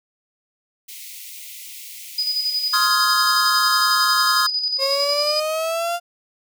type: high-pass noise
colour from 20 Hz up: white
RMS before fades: -37 dBFS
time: 0.88-2.88 s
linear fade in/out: 10 ms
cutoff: 2000 Hz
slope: 96 dB/octave
type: tone with tremolo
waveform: sine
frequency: 4965 Hz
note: D#8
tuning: 5 cents flat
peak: -18 dBFS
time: 2.18-5.4 s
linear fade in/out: 5 ms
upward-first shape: square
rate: 11 Hz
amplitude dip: 45%
type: chord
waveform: square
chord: F minor seventh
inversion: second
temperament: just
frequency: 1047.7 / 1257.2 / 1396.9 / 1676.3 Hz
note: C6 / Eb6 / F6 / Ab6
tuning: +2 / +18 / 0 / +16 cents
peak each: -24 / -21 / -24 / -25 dBFS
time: 2.73-4.47 s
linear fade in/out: 10 ms
type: exponential sweep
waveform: 35% pulse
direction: up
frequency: 536 to 700 Hz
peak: -19 dBFS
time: 4.78-6 s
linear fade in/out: 50 ms
effects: none